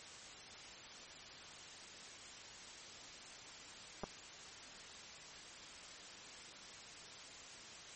clicks, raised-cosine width 1 ms, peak -28 dBFS, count 2, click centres 4.035 / 4.04 s, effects white hiss -53 dBFS RMS until 7.95 s + MP3 32 kbps

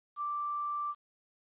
sine tone with quantisation, 1174.7 Hz, D6, in tune, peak -32 dBFS, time 0.16-0.95 s, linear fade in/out 50 ms, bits 10, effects resampled to 8000 Hz

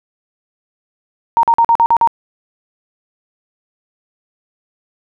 sine tone bursts, 927 Hz, A#5, 10 cents flat, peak -7 dBFS, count 7, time 1.37-2.074 s, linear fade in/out 0 ms, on 62 ms, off 45 ms, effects none

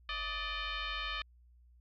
sine tone with frequency modulation, 649 Hz, E5, 27 cents flat, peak -35 dBFS, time 0.09-1.22 s, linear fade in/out 2 ms, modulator 602 Hz, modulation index 5.3, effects added 60 Hz sine -59 dBFS peak until 1.8 s

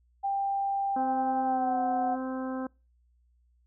sine tone with pitch glide, 791 to 742.3 Hz, G5 to F#5, +15 to +5 cents, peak -26 dBFS, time 0.23-2.16 s, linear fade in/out 20 ms, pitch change -110 cents, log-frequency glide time 1.44-1.79 s
harmonic tone, 260.1 Hz, C4, 10 cents flat, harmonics 1 / 2 / 3 / 4 / 5 / 6, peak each -32 / -38 / -42 / -44 / -46 / -48 dBFS, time 0.96-2.67 s, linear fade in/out 5 ms
effects noise-tail reverb RT60 0.3 s tail -26 dB re dry + added 60 Hz sine -63 dBFS peak until 3.66 s

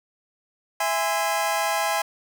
sawtooth chord, E augmented, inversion none, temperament just, 659.3 / 824.1 / 1030.1 Hz, E5 / G#5 / B#5, 0 / -14 / -27 cents, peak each -23 / -21 / -24 dBFS, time 0.8-2.02 s, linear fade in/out 5 ms, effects none

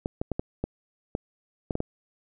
clicks, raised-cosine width 2 ms, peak -14 dBFS, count 9, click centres 0.059 / 0.215 / 0.317 / 0.395 / 0.64 / 1.151 / 1.708 / 1.754 / 1.804 s, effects none

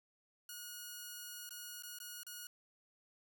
5% pulse tone with dropouts, 1447 Hz, F#6, 39 cents flat, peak -35 dBFS, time 0.49-2.47 s, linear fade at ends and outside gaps 2 ms, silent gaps 1.492-1.507 / 1.824-1.834 / 1.987-2.001 / 2.233-2.266 s, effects none

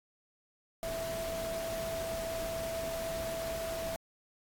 sine tone in noise, 659.3 Hz, E5, in tune, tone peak -35 dBFS, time 0.83-3.96 s, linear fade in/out 0 ms, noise pink, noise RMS -42 dBFS, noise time 0.83-3.96 s, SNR +4 dB, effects AAC 64 kbps

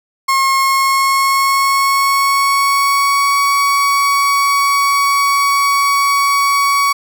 35% pulse tone with pitch glide, 1080 to 1123.9 Hz, C#6 to C#6, -45 to +24 cents, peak -9 dBFS, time 0.28-6.93 s, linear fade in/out 10 ms, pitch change +69 cents, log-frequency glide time 0.58-3.41 s, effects none

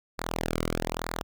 sawtooth tone with flanger, 41.2 Hz, E1, in tune, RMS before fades -32 dBFS, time 0.18-1.23 s, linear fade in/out 10 ms, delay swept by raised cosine 0.33 to 1.18 ms, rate 1.1 Hz, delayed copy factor -0.9, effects none

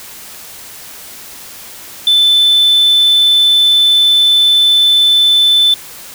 sine tone, 3520 Hz, A7, in tune, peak -4 dBFS, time 2.07-5.74 s, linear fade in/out 2 ms, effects tanh soft clip ceiling -4 dBFS + white hiss -32 dBFS RMS until 6.14 s

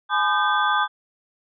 sine tone cluster, 842 / 1009 / 1214 / 1552 / 3440 Hz, G#5 / B5 / D#6 / G6 / A7, +24 / +37 / -43 / -18 / -40 cents, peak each -24 / -26 / -22 / -23 / -30 dBFS, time 0.09-0.88 s, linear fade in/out 50 ms, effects none

